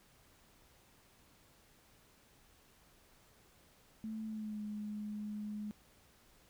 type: tone with pitch glide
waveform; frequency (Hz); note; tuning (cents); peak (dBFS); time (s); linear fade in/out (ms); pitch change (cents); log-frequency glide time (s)
sine; 219.3 to 210; A3 to G#3; -6 to +19; -39; 4.04-5.71; 0; -75; 4.26-4.61
effects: pink hiss -66 dBFS RMS until 6.49 s